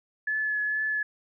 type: tone with vibrato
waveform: sine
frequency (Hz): 1716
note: A6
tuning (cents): -44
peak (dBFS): -25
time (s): 0.27-1.03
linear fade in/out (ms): 5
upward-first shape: triangle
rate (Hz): 2.2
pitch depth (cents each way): 19
effects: none